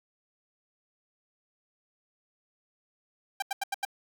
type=tone bursts; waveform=sawtooth; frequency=789 Hz; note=G5; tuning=11 cents sharp; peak=-24 dBFS; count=5; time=3.4-3.851 s; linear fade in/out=5 ms; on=23 ms; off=84 ms; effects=none